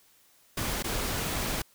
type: noise with dropouts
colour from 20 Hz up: pink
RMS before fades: -31 dBFS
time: 0.57-1.62 s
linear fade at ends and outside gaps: 5 ms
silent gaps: 0.826-0.841 s
effects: white hiss -62 dBFS RMS until 1.74 s